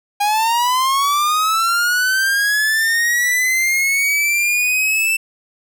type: linear sweep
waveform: 45% pulse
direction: up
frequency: 810 to 2666 Hz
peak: -14 dBFS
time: 0.2-5.17 s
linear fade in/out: 10 ms
effects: none

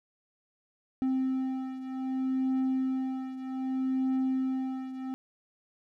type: beating tone pair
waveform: triangle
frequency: 261.6 / 262.24 Hz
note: C4 / C4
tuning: 0 / +4 cents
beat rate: 0.64 Hz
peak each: -27 / -32 dBFS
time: 1.02-5.14 s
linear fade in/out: 0 ms
effects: none

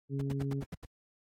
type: harmonic tone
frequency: 138.2 Hz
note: C#3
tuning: 5 cents flat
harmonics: 1 / 2 / 3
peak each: -32 / -38 / -42 dBFS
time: 0.09-0.64 s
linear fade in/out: 50 ms
type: noise bursts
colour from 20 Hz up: brown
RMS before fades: -36 dBFS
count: 7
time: 0.19-0.852 s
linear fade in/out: 5 ms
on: 26 ms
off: 80 ms
effects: high-pass 80 Hz 12 dB/octave + AAC 48 kbps

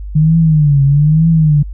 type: tone with vibrato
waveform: sine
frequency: 150.7 Hz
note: D3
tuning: 45 cents sharp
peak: -6 dBFS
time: 0.15-1.63 s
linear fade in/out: 10 ms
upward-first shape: triangle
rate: 1.1 Hz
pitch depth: 170 cents each way
effects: added 50 Hz sine -22 dBFS peak until 1.73 s

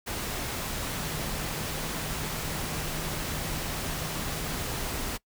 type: tone in noise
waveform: sine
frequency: 155.56 Hz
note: D#3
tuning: in tune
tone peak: -40 dBFS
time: 0.95-4.64 s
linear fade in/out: 20 ms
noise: pink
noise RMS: -33 dBFS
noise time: 0.06-5.18 s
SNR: -10 dB
effects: noise-tail reverb RT60 0.1 s tail -22 dB re dry

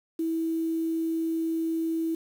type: tone with quantisation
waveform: sine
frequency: 326.2 Hz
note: E4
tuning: 18 cents flat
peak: -25 dBFS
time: 0.19-2.15 s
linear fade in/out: 5 ms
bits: 8
effects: none

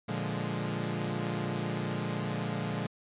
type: chord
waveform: sawtooth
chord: Bb dominant seventh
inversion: none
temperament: equal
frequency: 116.54 / 146.83 / 174.61 / 207.7 Hz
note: Bb2 / D3 / F3 / Ab3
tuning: 0 / 0 / 0 / 0 cents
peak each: -33 dBFS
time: 0.08-2.87 s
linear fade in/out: 10 ms
effects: resampled to 8000 Hz

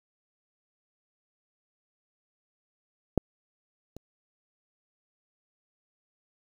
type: clicks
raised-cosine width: 2 ms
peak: -8 / -29 dBFS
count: 2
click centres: 3.177 / 3.966 s
effects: 8-bit

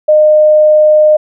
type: tone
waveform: sine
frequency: 611 Hz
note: D#5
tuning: 32 cents flat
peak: -3 dBFS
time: 0.08-1.17 s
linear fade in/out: 10 ms
effects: none

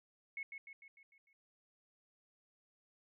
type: tone with echo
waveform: sine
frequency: 2192 Hz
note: C#7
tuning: 20 cents flat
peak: -40 dBFS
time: 0.37-0.43 s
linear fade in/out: 2 ms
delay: 150 ms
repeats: 6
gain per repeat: -5 dB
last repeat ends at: 1.33 s
effects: none

